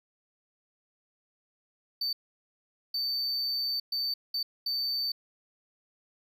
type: tone bursts at uneven times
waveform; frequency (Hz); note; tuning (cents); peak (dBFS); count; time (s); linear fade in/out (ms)
triangle; 4565; D8; -50; -27; 5; 2.01-2.13 / 2.94-3.8 / 3.92-4.14 / 4.34-4.43 / 4.66-5.12; 5
effects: none